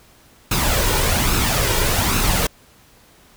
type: noise with flanger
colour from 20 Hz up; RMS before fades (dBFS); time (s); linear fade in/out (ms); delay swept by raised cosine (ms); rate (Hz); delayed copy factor
pink; -18; 0.51-2.47; 5; 0.76 to 2.16; 1.2; +0.5
effects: pink hiss -51 dBFS RMS until 3.36 s